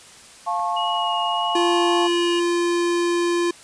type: chord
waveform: sine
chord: F augmented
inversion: none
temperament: just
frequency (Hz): 698.5 / 873.1 / 1091.3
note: F5 / A5 / C#6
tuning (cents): 0 / -14 / -27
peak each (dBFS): -25 / -25 / -25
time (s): 0.46-2.08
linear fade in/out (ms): 20
type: click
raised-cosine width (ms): 0.5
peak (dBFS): -28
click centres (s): 0.596
type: tone with vibrato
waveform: sine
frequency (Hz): 2887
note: F#7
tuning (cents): -43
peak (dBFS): -26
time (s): 0.76-2.4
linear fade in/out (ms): 10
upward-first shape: sine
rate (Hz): 1.7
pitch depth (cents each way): 11
type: tone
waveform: square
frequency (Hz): 346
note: F4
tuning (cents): -16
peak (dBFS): -19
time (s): 1.55-3.51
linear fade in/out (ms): 5
effects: white hiss -45 dBFS RMS until 3.63 s + resampled to 22050 Hz